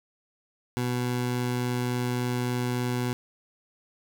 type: tone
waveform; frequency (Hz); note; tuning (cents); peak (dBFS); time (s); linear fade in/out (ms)
20% pulse; 123.47; B2; 0; -21; 0.77-3.13; 0
effects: none